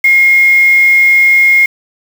sine tone with quantisation, 2143 Hz, C7, 41 cents sharp, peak -4 dBFS, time 0.04-1.66 s, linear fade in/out 5 ms, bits 4, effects none

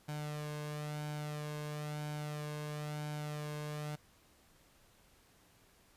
sawtooth tone with flanger, 149.7 Hz, D3, 33 cents sharp, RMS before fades -41 dBFS, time 0.08-3.96 s, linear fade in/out 10 ms, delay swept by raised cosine 1.3 to 1.88 ms, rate 1 Hz, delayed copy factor +0.55, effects pink hiss -66 dBFS RMS until 5.96 s + resampled to 32000 Hz

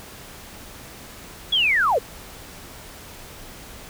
sine linear sweep, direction down, 3436 to 407.5 Hz, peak -16 dBFS, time 1.52-1.99 s, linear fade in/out 10 ms, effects pink hiss -41 dBFS RMS until 3.89 s

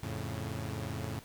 sawtooth chord, F augmented, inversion none, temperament equal, 87.31 / 110 / 138.59 Hz, F2 / A2 / C#3, 0 / 0 / 0 cents, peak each -37 / -35 / -37 dBFS, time 0.03-1.19 s, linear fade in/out 0 ms, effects pink hiss -55 dBFS RMS until 1.24 s

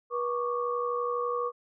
sine tone cluster, 484 / 1114 / 1186 Hz, B4 / C#6 / D6, -35 / +8 / +17 cents, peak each -30 / -32 / -35 dBFS, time 0.1-1.52 s, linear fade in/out 50 ms, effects none

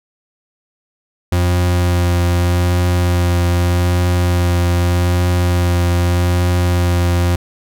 40% pulse tone with vibrato, 88.1 Hz, F2, 16 cents sharp, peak -11 dBFS, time 1.32-7.36 s, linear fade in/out 5 ms, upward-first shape triangle, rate 0.82 Hz, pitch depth 15 cents each way, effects none

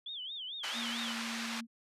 sine tone with vibrato, 3322 Hz, G#7, in tune, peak -39 dBFS, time 0.06-1.13 s, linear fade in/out 5 ms, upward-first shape sine, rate 4.5 Hz, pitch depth 200 cents each way
pink band-pass noise, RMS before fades -40 dBFS, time 0.63-1.61 s, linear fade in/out 10 ms, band 1200 to 5100 Hz, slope 12 dB/octave
sine tone with pitch glide, 233.1 to 229.8 Hz, A#3 to A#3, 0 to -25 cents, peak -40 dBFS, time 0.73-1.67 s, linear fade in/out 50 ms, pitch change -25 cents, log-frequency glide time 0.98-1.14 s
effects resampled to 32000 Hz

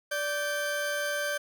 40% pulse tone pair together, 583.6 / 1558 Hz, D5 / G6, -11 / -11 cents, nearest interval octave + perfect fourth, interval 1700 cents, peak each -31 / -30 dBFS, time 0.11-1.38 s, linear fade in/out 10 ms, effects 10-bit

